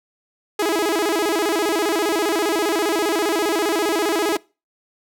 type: tone with vibrato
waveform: sawtooth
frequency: 370 Hz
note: F#4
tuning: in tune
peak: -14 dBFS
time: 0.59-4.37 s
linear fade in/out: 5 ms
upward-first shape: square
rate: 15 Hz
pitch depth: 210 cents each way
effects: noise-tail reverb RT60 0.3 s tail -23 dB re dry